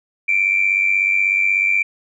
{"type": "tone with amplitude modulation", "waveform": "sine", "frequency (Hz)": 2349, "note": "D7", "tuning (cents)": 0, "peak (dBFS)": -10, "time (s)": [0.28, 1.83], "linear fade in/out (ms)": 10, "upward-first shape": "sine", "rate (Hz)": 96.4, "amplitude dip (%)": 70, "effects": ["tanh soft clip ceiling -6 dBFS"]}